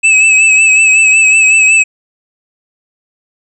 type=tone with vibrato; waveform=square; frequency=2594 Hz; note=E7; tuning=28 cents flat; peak=-5 dBFS; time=0.03-1.84 s; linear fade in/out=20 ms; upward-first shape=sine; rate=5.4 Hz; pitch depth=40 cents each way; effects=resampled to 22050 Hz